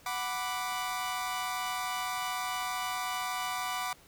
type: chord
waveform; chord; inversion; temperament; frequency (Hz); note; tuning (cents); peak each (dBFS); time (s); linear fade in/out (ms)
sawtooth; B minor; second; equal; 740 / 987.8 / 1174.7; F#5 / B5 / D6; 0 / 0 / 0; -33; 0.06-3.93; 2
effects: pink hiss -58 dBFS RMS until 4.07 s